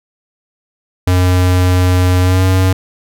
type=tone with pitch glide; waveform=square; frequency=90.9 to 93.51 Hz; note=F#2 to F#2; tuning=-30 to +19 cents; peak=-9 dBFS; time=1.07-2.73 s; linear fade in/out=5 ms; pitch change=+49 cents; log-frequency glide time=2.22-2.43 s; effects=none